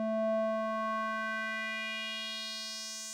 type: tone with band-pass filter sweep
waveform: square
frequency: 220 Hz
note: A3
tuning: in tune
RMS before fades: -35 dBFS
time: 0-3.13 s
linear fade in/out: 0 ms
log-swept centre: 500 to 7000 Hz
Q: 2.8
effects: none